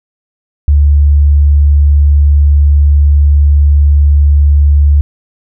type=tone; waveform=sine; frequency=72.4 Hz; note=D2; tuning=24 cents flat; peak=-3 dBFS; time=0.68-5.01 s; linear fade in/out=0 ms; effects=none